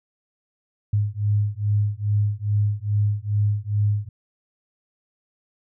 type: beating tone pair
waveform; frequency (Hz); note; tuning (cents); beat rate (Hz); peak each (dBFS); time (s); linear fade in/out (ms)
sine; 102.6 / 105; G#2 / G#2; -21 / +19; 2.4; -22; 0.93-4.09; 5
effects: none